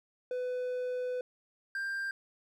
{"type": "tone pair in turn", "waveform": "triangle", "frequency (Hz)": [500, 1587.4], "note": ["B4", "G6"], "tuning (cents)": [21, 21], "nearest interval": "octave + minor sixth", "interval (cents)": 2000, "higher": "second", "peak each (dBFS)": [-30, -31], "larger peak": "first", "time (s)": [[0.31, 1.21], [1.75, 2.11]], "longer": "first", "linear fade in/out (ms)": 2, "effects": []}